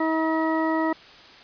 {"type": "harmonic tone", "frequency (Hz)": 320, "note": "D#4", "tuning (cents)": 49, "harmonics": [1, 2, 3, 4, 6], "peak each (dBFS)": [-23, -28, -28, -32, -32], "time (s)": [0, 0.93], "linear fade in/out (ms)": 5, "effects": ["white hiss -47 dBFS RMS until 1.43 s", "resampled to 11025 Hz"]}